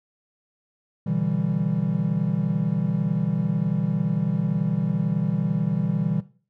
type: chord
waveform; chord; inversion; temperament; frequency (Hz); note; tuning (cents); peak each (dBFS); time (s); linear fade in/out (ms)
triangle; E minor seventh; second; equal; 123.47 / 146.83 / 164.81 / 196; B2 / D3 / E3 / G3; 0 / 0 / 0 / 0; -28 / -26 / -23 / -25; 1.06-6.21; 10
effects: noise-tail reverb RT60 0.4 s tail -17 dB re dry